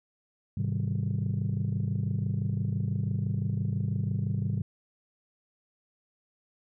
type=chord; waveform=sine; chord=Ab major seventh; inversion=none; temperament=just; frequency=103.83 / 129.78 / 155.74 / 194.67 Hz; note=Ab2 / C3 / Eb3 / G3; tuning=0 / -14 / +2 / -12 cents; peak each=-29 / -30 / -33 / -33 dBFS; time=0.57-4.62 s; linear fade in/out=5 ms; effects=tanh soft clip ceiling -21 dBFS